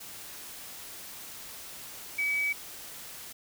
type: tone in noise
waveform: sine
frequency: 2281 Hz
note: C#7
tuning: 49 cents sharp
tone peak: -26 dBFS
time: 2.18-2.53 s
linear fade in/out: 10 ms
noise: white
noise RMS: -44 dBFS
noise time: 0-3.33 s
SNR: +15 dB
effects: none